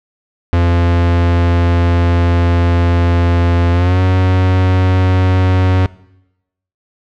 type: tone with pitch glide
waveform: 45% pulse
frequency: 86.3 to 92.49 Hz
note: F2 to F#2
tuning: -20 to 0 cents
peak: -9 dBFS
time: 0.53-5.86 s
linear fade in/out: 0 ms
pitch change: +120 cents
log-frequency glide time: 3.72-4 s
effects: noise-tail reverb RT60 0.9 s tail -21 dB re dry + low-pass 3000 Hz 12 dB/octave